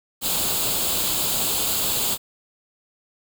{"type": "noise with comb filter", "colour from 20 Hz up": "white", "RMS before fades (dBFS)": -23, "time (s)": [0.21, 2.18], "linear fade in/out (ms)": 50, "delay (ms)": 0.26, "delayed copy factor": 0.65, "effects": []}